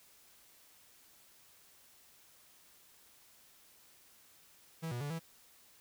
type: tone with pitch steps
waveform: 45% pulse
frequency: 163 / 121.1 / 144.6 / 164.2 Hz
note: E3 / B2 / D3 / E3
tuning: -19 / -34 / -27 / -6 cents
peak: -37 dBFS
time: 4.82-5.196 s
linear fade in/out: 20 ms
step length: 94 ms
effects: white hiss -63 dBFS RMS until 5.8 s